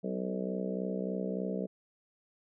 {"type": "harmonic tone with a mistuned harmonic", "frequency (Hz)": 63.4, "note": "B1", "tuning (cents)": 46, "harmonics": [3, 4, 5, 6, 7, 8, 9, 10], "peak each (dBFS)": [-35, -42, -44, -45, -39, -41, -44, -44], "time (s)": [0.03, 1.67], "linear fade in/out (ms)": 20, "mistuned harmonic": 6, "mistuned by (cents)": 23, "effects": []}